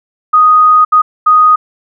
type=tone bursts at uneven times; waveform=sine; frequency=1244.5 Hz; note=D#6; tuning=in tune; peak=-3 dBFS; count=3; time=0.33-0.85 / 0.92-1.02 / 1.26-1.56 s; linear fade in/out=10 ms; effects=none